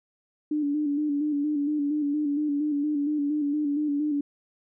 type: tone with vibrato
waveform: sine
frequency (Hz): 293.7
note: D4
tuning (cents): 0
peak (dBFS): -23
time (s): 0.51-4.21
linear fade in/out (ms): 5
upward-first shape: square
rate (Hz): 4.3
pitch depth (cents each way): 43
effects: none